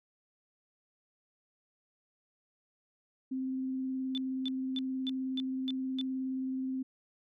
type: tone with vibrato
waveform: sine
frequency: 261.6 Hz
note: C4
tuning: in tune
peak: -32 dBFS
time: 3.31-6.83 s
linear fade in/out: 10 ms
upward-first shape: sine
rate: 19 Hz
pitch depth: 11 cents each way
type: tone bursts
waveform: sine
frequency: 3520 Hz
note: A7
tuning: in tune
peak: -34 dBFS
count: 7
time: 4.15-6.012 s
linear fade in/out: 0 ms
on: 26 ms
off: 280 ms
effects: none